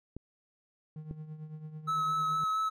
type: clicks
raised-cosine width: 3 ms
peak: -28 dBFS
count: 2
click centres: 0.166 / 1.111 s
type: tone with tremolo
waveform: triangle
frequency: 154.8 Hz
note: D#3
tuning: 9 cents flat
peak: -36 dBFS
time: 0.96-2.44 s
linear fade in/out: 2 ms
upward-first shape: triangle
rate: 9 Hz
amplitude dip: 70%
type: tone with vibrato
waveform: triangle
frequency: 1293 Hz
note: E6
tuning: 34 cents flat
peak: -26 dBFS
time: 1.87-2.7 s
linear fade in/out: 20 ms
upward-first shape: sine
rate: 4.4 Hz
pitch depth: 14 cents each way
effects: none